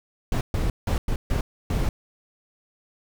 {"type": "noise bursts at uneven times", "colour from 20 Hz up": "brown", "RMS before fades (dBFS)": -23, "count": 6, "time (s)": [[0.32, 0.41], [0.54, 0.7], [0.87, 0.98], [1.08, 1.16], [1.3, 1.41], [1.7, 1.89]], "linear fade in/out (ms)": 2, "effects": []}